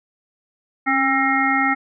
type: harmonic tone with a mistuned harmonic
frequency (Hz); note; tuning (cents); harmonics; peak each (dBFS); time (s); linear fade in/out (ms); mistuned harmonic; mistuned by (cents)
267.2; C4; +36; 1 / 3 / 5 / 7 / 8; -22 / -22 / -22 / -22 / -22; 0.86-1.75; 20; 1; +34
effects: none